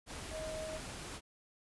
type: tone in noise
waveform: sine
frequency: 630 Hz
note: D#5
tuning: 21 cents sharp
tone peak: -40 dBFS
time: 0.3-0.8 s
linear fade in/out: 50 ms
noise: pink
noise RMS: -45 dBFS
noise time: 0.06-1.21 s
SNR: +2 dB
effects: resampled to 24000 Hz